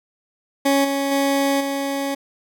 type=tone with level steps; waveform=20% pulse; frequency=277.2 Hz; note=C#4; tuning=in tune; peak=-10 / -15 / -12 / -17 dBFS; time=0.65-2.15 s; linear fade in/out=10 ms; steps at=0.84 / 1.11 / 1.6 s; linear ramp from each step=10 ms; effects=none